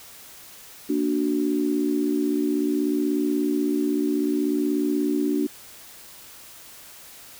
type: chord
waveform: sine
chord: Bb augmented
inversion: none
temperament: equal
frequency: 233.1 / 293.7 / 370 Hz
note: Bb3 / D4 / F#4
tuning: 0 / 0 / 0 cents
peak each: -28 / -22 / -27 dBFS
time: 0.89-5.47 s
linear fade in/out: 10 ms
effects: white hiss -45 dBFS RMS until 7.39 s